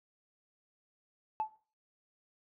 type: tone with exponential decay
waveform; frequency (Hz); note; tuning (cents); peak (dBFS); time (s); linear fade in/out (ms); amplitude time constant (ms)
sine; 869; A5; -22; -26; 1.4-1.56; 0; 33
effects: noise-tail reverb RT60 0.4 s tail -17 dB re dry + tanh soft clip ceiling -25 dBFS